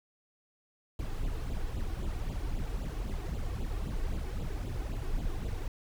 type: noise with flanger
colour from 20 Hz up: brown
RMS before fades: -34 dBFS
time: 0.99-5.68 s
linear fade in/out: 2 ms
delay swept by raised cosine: 0.26 to 2.76 ms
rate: 3.8 Hz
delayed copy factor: +0.75
effects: none